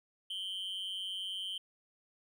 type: tone with amplitude modulation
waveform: triangle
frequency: 3100 Hz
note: G7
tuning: 20 cents flat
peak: -32 dBFS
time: 0.3-1.58 s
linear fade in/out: 5 ms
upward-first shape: sine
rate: 189 Hz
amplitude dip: 75%
effects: none